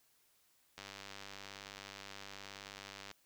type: click train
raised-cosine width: 0.2 ms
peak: -30 dBFS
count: 232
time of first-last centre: 0.78-3.113 s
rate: 99 Hz
effects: white hiss -72 dBFS RMS until 3.25 s